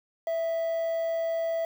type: tone with quantisation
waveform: triangle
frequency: 659.3 Hz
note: E5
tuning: in tune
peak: -24 dBFS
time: 0.27-1.65 s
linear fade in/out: 2 ms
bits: 8
effects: none